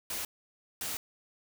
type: noise bursts at uneven times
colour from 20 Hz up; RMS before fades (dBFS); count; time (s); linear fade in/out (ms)
white; -36; 2; 0.1-0.25 / 0.81-0.97; 2
effects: none